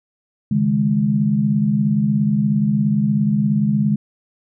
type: chord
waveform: sine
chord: C# suspended second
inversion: none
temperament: equal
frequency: 138.59 / 155.56 / 207.7 Hz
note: C#3 / D#3 / G#3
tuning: 0 / 0 / 0 cents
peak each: -21 / -21 / -16 dBFS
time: 0.51-3.96 s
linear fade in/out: 5 ms
effects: none